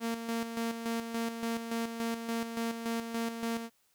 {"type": "tone with tremolo", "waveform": "sawtooth", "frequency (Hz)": 230, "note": "A#3", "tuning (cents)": -23, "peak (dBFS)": -27, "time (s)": [0, 3.7], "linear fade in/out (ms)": 50, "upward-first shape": "square", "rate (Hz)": 3.5, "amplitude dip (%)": 55, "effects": ["white hiss -71 dBFS RMS until 3.94 s"]}